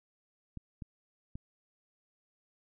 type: clicks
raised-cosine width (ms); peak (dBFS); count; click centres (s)
5; -29; 3; 0.573 / 0.822 / 1.355
effects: none